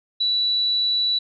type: tone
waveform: sine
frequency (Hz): 3944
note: B7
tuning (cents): -3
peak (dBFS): -18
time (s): 0.2-1.19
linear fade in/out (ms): 10
effects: none